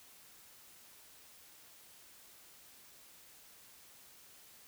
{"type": "silence", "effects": ["white hiss -59 dBFS RMS until 4.67 s"]}